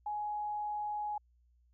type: tone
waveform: sine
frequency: 837 Hz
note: G#5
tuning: 13 cents sharp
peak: -34 dBFS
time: 0.06-1.18 s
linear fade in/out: 5 ms
effects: added 60 Hz sine -65 dBFS peak until 1.73 s